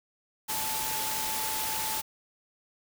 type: tone in noise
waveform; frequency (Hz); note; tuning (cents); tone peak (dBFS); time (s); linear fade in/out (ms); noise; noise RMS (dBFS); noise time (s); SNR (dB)
sine; 875; A5; -10; -36; 0.48-2.02; 20; white; -32; 0.48-2.02; -7
effects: none